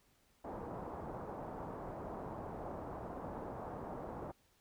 white low-pass noise, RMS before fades -45 dBFS, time 0.44-4.32 s, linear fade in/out 10 ms, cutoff 920 Hz, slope 24 dB/octave, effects pink hiss -72 dBFS RMS until 4.6 s

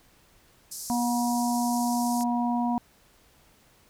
pink band-pass noise, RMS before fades -38 dBFS, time 0.71-2.24 s, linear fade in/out 10 ms, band 4900 to 13000 Hz, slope 48 dB/octave
harmonic tone, 240.2 Hz, B3, 48 cents flat, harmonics 1 / 3 / 4, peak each -25 / -30 / -31 dBFS, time 0.9-2.78 s, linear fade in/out 0 ms
click, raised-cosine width 0.3 ms, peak -29 dBFS, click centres 2.209 s
effects pink hiss -60 dBFS RMS until 3.89 s

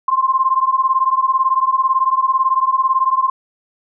sine beating tone pair, 1046.5 / 1064.5 Hz, C6 / C6, 0 / +30 cents, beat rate 18 Hz, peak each -15 / -16 dBFS, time 0.08-3.3 s, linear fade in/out 5 ms, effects none

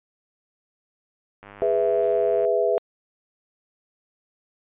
click train, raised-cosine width 0.5 ms, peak -28 dBFS, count 104, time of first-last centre 1.43-2.45 s, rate 101 Hz
sine chord, E major, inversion first, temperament just, 412 / 494.4 / 659.3 Hz, G#4 / B4 / E5, -14 / +2 / 0 cents, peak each -23 / -23 / -22 dBFS, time 1.62-2.78 s, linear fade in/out 0 ms
violet noise with exponential decay, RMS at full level -37 dBFS, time 2.03-2.49 s, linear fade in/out 1 ms, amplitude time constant 99 ms
effects resampled to 8000 Hz

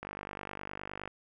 click train, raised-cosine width 0.5 ms, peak -24 dBFS, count 53, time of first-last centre 0.03-1.076 s, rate 49.7 Hz, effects none

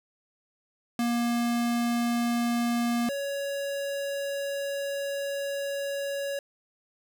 square tone pair in turn, 237.1 / 559.4 Hz, A#3 / C#5, +30 / +16 cents, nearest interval octave + minor third, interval 1486 cents, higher second, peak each -25 / -30 dBFS, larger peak first, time 0.99-3.09 / 3.09-6.39 s, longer second, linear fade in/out 2 ms, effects none

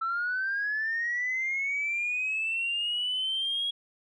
sine linear sweep, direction up, 1318.5 to 3322 Hz, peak -26 dBFS, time 0.01-3.71 s, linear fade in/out 10 ms, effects tanh soft clip ceiling -23 dBFS

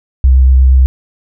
sine tone with vibrato, 65 Hz, C2, 11 cents flat, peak -3 dBFS, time 0.24-0.86 s, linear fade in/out 0 ms, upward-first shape triangle, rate 8.5 Hz, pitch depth 20 cents each way, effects none

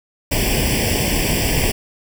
pink noise with comb filter, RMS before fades -18 dBFS, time 0.31-1.72 s, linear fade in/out 10 ms, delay 0.38 ms, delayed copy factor +1, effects none

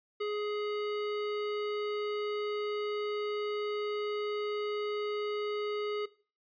square tone, 417.8 Hz, G#4, 10 cents sharp, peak -32 dBFS, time 0.2-6.06 s, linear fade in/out 10 ms, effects noise-tail reverb RT60 0.4 s tail -19 dB re dry + resampled to 11025 Hz

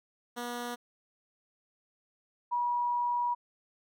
10% pulse / sine tone pair in turn, 241.4 / 965.6 Hz, B3 / B5, -39 / -39 cents, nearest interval 2 octaves, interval 2400 cents, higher second, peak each -27 dBFS, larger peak neither, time 0.36-0.76 / 2.51-3.35 s, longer second, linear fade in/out 20 ms, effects none

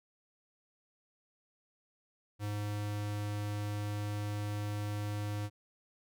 square tone, 103.83 Hz, G#2, in tune, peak -35 dBFS, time 2.39-5.5 s, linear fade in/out 50 ms, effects none

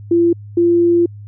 sine tone pair in turn, 341.1 / 343.9 Hz, F4 / F4, -41 / -27 cents, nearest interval unison, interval 14 cents, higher second, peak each -9 dBFS, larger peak neither, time 0.11-0.33 / 0.57-1.06 s, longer second, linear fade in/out 5 ms, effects added 103 Hz sine -31 dBFS peak until 1.27 s

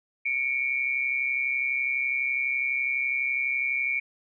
sine tone pair together, 2228 / 2360 Hz, C#7 / D7, +8 / +8 cents, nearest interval minor second, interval 100 cents, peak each -27 dBFS, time 0.25-4 s, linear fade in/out 10 ms, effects none

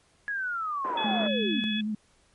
sine linear sweep, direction down, 1689 to 196 Hz, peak -28 dBFS, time 0.28-1.64 s, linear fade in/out 0 ms
pink band-pass noise, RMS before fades -36 dBFS, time 0.84-1.28 s, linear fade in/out 10 ms, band 300 to 1500 Hz, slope 24 dB/octave
harmonic tone, 850 Hz, G#5, 40 cents sharp, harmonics 2 / 3 / 4, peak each -38 / -36 / -31 dBFS, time 0.97-1.81 s, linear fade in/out 5 ms
sine tone with vibrato, 213.6 Hz, G#3, 49 cents sharp, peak -27 dBFS, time 1.04-1.95 s, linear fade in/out 5 ms, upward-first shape sine, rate 9.7 Hz, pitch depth 34 cents each way
effects pink hiss -64 dBFS RMS until 2.34 s + MP3 48 kbps

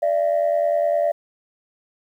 sine tone pair together, 587.3 / 677.1 Hz, D5 / E5, 0 / +46 cents, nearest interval major second, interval 246 cents, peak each -18 / -19 dBFS, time 0.02-1.12 s, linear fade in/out 10 ms, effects tanh soft clip ceiling -12 dBFS + 9-bit

